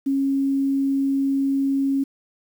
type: tone with quantisation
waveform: sine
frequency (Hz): 273.7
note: C#4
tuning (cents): -22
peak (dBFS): -18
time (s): 0.06-2.04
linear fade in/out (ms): 10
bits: 8
effects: none